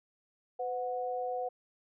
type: tone pair together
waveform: sine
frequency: 505 / 733.6 Hz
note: B4 / F#5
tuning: +39 / -15 cents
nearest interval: tritone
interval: 646 cents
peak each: -35 / -35 dBFS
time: 0.59-1.49 s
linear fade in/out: 10 ms
effects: none